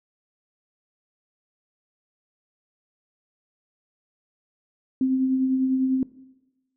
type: tone with tremolo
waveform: sine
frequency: 261.6 Hz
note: C4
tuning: in tune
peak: -17 dBFS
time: 5.01-6.03 s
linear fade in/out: 2 ms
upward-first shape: triangle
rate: 10 Hz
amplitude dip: 40%
effects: noise-tail reverb RT60 1.0 s tail -19 dB re dry